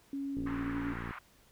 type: tone with pitch glide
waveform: sine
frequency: 277.2 to 281.6 Hz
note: C#4 to C#4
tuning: 0 to +27 cents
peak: -34 dBFS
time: 0.13-0.93 s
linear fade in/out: 2 ms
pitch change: +27 cents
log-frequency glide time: 0.66-0.75 s
type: click train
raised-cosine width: 3 ms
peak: -29 dBFS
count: 44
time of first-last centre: 0.37-1.109 s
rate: 58.2 Hz
type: band-pass noise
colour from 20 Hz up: white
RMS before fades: -45 dBFS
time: 0.46-1.19 s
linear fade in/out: 5 ms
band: 1000 to 1700 Hz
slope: 24 dB/octave
effects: pink hiss -64 dBFS RMS until 1.51 s